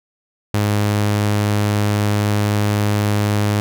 sawtooth tone, 103.83 Hz, G#2, in tune, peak -11 dBFS, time 0.54-3.6 s, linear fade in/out 0 ms, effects none

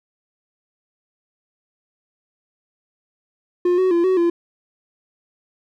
triangle tone with pitch steps, 355.2 / 372.9 / 341.9 / 374.4 / 342.1 Hz, F4 / F#4 / F4 / F#4 / F4, +29 / +14 / -37 / +20 / -36 cents, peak -12 dBFS, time 3.65-4.3 s, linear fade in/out 5 ms, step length 130 ms, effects none

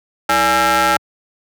sawtooth ring-modulated tone, 255.1 Hz, C4, 44 cents flat, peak -5 dBFS, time 0.29-0.97 s, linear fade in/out 5 ms, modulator 1090 Hz, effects high-pass 100 Hz 12 dB/octave

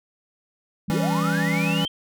sine linear sweep, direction up, 160.9 to 3173 Hz, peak -26 dBFS, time 0.88-1.88 s, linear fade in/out 5 ms
square chord, C# diminished, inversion first, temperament equal, 164.81 / 196 / 277.2 Hz, E3 / G3 / C#4, 0 / 0 / 0 cents, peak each -24 / -27 / -29 dBFS, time 0.9-1.85 s, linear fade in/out 0 ms
effects none

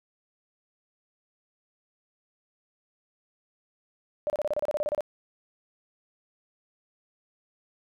sine tone bursts, 596 Hz, D5, 25 cents sharp, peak -24 dBFS, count 13, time 4.27-5.007 s, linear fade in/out 0 ms, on 29 ms, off 30 ms, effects none

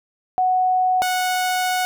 sine / sawtooth tone pair in turn, 740 / 735.7 Hz, F#5 / F#5, 0 / -10 cents, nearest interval unison, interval 10 cents, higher first, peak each -15 dBFS, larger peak neither, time 0.38-1.02 / 1.02-1.85 s, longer second, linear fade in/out 0 ms, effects none

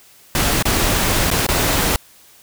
pink noise with dropouts, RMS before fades -17 dBFS, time 0.35-1.96 s, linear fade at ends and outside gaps 1 ms, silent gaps 0.625-0.654 / 1.303-1.313 / 1.466-1.488 s, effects white hiss -48 dBFS RMS until 2.42 s

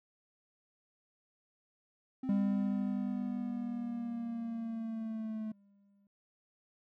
triangle linear sweep, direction down, 260.6 to 216.4 Hz, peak -34 dBFS, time 2.23-5.52 s, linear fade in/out 5 ms
triangle tone with exponential decay, 200.3 Hz, G3, 38 cents sharp, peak -25 dBFS, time 2.29-6.07 s, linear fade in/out 2 ms, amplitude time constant 820 ms
effects none

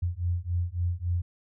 sine beating tone pair, 85.9 / 89.5 Hz, F2 / F2, -28 / +43 cents, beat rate 3.6 Hz, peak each -29 dBFS, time 0.02-1.22 s, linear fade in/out 10 ms, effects none

